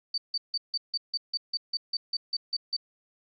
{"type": "tone bursts", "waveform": "sine", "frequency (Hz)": 4592, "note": "D8", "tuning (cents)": -40, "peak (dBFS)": -26, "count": 14, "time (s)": [0.14, 2.766], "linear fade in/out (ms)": 5, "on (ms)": 39, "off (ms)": 160, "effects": []}